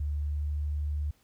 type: tone with pitch glide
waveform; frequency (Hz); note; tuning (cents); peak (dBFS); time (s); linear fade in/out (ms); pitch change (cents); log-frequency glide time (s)
sine; 73.42 to 73.93; D2 to D2; 0 to +12; -28; 0-1.11; 5; +12; 0.2-0.43
effects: pink hiss -67 dBFS RMS until 1.23 s